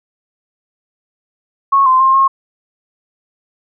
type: tone with pitch steps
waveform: sine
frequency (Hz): 1098 / 1037 / 1061 / 1079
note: C#6 / C6 / C6 / C#6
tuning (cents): -17 / -16 / +24 / -47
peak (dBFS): -7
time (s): 1.72-2.28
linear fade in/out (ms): 10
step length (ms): 140
effects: none